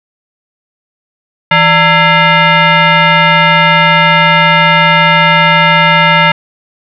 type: tone with frequency modulation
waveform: sine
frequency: 587.3 Hz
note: D5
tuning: in tune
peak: -4 dBFS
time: 1.51-6.32 s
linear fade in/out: 5 ms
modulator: 750 Hz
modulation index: 3
effects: none